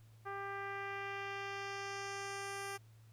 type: tone with low-pass filter sweep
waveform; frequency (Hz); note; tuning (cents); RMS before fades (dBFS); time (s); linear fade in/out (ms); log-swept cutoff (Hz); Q
10% pulse; 396.1; G4; +18; -43; 0.25-2.78; 20; 1300 to 12000; 1.3
effects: added 111 Hz sine -58 dBFS peak until 3.12 s + pink hiss -71 dBFS RMS until 3.12 s